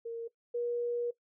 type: tone pair in turn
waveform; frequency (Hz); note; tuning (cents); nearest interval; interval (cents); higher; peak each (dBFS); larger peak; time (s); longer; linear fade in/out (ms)
sine; 462.2 / 478.5; A#4 / A#4; -15 / +45; minor second; 60; second; -35 / -30; second; 0.05-0.28 / 0.54-1.11; second; 10
effects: noise-tail reverb RT60 0.1 s tail -18 dB re dry